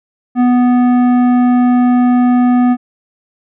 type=tone with tanh clipping; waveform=triangle; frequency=246.9 Hz; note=B3; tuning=in tune; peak=-9 dBFS; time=0.35-2.77 s; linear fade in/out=50 ms; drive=16 dB; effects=none